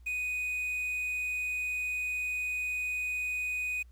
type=tone with quantisation; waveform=triangle; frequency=2489 Hz; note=D#7; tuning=in tune; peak=-29 dBFS; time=0.06-3.83 s; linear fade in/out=10 ms; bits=9; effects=added 60 Hz sine -51 dBFS peak until 3.91 s + pink hiss -73 dBFS RMS until 3.91 s